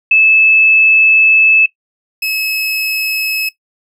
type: tone pair in turn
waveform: sine / 30% pulse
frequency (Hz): 2613 / 2580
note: E7 / E7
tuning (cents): -16 / -38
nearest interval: unison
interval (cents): 22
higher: first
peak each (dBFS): -5 / -12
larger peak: first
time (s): 0.11-1.66 / 2.22-3.49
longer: first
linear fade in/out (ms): 5
effects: noise-tail reverb RT60 0.1 s tail -17 dB re dry